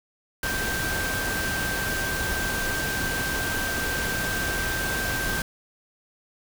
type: tone in noise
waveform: sine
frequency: 1568 Hz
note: G6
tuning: in tune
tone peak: -28 dBFS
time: 0.43-5.42 s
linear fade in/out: 2 ms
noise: pink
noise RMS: -29 dBFS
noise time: 0.43-5.42 s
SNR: -2 dB
effects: none